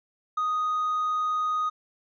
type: tone with ADSR envelope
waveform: triangle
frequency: 1244.5 Hz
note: D#6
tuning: in tune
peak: -18 dBFS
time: 0.37-1.7 s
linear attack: 10 ms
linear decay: 5 ms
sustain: -3 dB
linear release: 18 ms
effects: tanh soft clip ceiling -19 dBFS + resampled to 16000 Hz